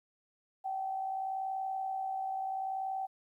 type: tone with amplitude modulation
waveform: sine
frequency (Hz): 768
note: G5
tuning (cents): -36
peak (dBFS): -31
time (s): 0.64-3.07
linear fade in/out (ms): 20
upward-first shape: sine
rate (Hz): 60.7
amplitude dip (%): 45
effects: 12-bit